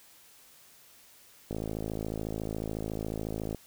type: click train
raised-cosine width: 2 ms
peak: -21 dBFS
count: 111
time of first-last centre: 1.51-3.547 s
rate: 54 Hz
effects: white hiss -57 dBFS RMS until 3.66 s